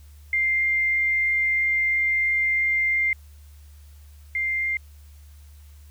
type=tone pair in turn; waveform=sine; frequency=2101 / 2101 Hz; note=C7 / C7; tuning=+7 / +7 cents; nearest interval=unison; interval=0 cents; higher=neither; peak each=-19 / -22 dBFS; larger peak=first; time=0.33-3.13 / 4.35-4.77 s; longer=first; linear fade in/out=2 ms; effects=added 73 Hz sine -44 dBFS peak until 5.9 s + white hiss -59 dBFS RMS until 5.9 s